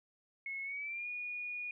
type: tone with pitch glide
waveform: sine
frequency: 2183 to 2450 Hz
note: C#7 to D#7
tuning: -27 to -27 cents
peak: -38 dBFS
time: 0.46-1.71 s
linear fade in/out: 2 ms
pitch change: +200 cents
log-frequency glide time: 0.63-1.08 s
effects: none